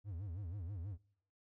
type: tone with vibrato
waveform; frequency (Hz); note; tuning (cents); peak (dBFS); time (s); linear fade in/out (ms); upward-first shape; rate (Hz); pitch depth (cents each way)
triangle; 92.5; F#2; 0; -39; 0.04-0.98; 50; sine; 6.2; 230
effects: noise-tail reverb RT60 0.6 s tail -23 dB re dry